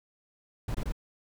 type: noise bursts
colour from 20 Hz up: brown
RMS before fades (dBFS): -31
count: 3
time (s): 0.68-0.922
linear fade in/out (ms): 5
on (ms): 66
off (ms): 22
effects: none